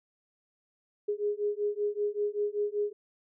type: beating tone pair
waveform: sine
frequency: 411.6 / 416.8 Hz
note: G#4 / G#4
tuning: -16 / +6 cents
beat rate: 5.2 Hz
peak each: -31 dBFS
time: 1.08-2.93 s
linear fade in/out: 10 ms
effects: none